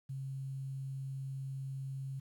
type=tone with quantisation; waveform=sine; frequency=135 Hz; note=C#3; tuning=45 cents flat; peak=-38 dBFS; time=0.09-2.2 s; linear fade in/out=10 ms; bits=11; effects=none